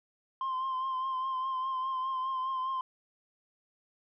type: tone with vibrato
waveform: sine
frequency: 1046.5 Hz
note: C6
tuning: in tune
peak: -28 dBFS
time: 0.41-2.81 s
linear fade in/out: 2 ms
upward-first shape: triangle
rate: 4.9 Hz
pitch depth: 40 cents each way
effects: tanh soft clip ceiling -29 dBFS